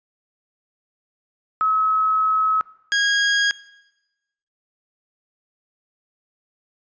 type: tone pair in turn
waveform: sine / sawtooth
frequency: 1285 / 1639.2 Hz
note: E6 / G#6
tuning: -45 / -23 cents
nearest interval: major third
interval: 422 cents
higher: second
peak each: -16 / -13 dBFS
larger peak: second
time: 1.61-2.61 / 2.92-3.51 s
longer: first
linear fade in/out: 0 ms
effects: noise-tail reverb RT60 1.0 s tail -20 dB re dry + resampled to 16000 Hz